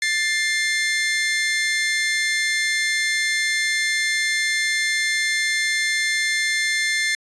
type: tone pair together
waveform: sawtooth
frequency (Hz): 1764 / 2100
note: A6 / C7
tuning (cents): +4 / +6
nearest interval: minor third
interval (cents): 302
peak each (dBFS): -19 / -18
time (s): 0.02-7.15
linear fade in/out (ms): 2
effects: resampled to 22050 Hz